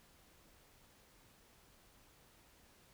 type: silence
effects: pink hiss -66 dBFS RMS until 2.93 s